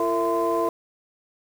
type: tone cluster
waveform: sine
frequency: 340.6 / 455 / 665 / 1028 Hz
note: F4 / A#4 / E5 / C6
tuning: -43 / -42 / +15 / -31 cents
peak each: -25 dBFS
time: 0-0.69 s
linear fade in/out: 2 ms
effects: tanh soft clip ceiling -13 dBFS + 7-bit